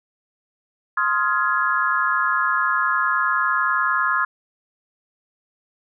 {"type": "chord", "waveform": "sine", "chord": "F minor seventh", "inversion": "second", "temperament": "just", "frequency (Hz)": [1047.7, 1257.2, 1396.9, 1676.3], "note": ["C6", "Eb6", "F6", "Ab6"], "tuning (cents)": [2, 18, 0, 16], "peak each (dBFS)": -23, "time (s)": [0.97, 4.25], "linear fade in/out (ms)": 5, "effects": []}